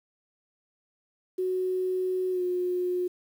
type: tone with pitch glide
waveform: sine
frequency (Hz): 370 to 359.9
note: F#4 to F#4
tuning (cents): 0 to -48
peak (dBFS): -25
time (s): 1.38-3.08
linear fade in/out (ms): 10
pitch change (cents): -48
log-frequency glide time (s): 2.31-2.42
effects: 9-bit